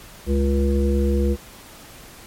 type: harmonic tone with a mistuned harmonic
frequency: 69.6 Hz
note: C#2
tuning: 8 cents sharp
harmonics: 1 / 3 / 5 / 7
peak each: -18 / -23 / -25 / -26 dBFS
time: 0.26-1.37 s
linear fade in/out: 50 ms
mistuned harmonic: 7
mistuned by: -15 cents
effects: pink hiss -43 dBFS RMS until 2.26 s + MP3 64 kbps